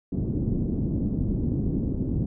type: low-pass noise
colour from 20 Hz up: white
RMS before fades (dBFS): -26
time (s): 0.12-2.26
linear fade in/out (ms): 5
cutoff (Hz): 280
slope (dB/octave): 24
effects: none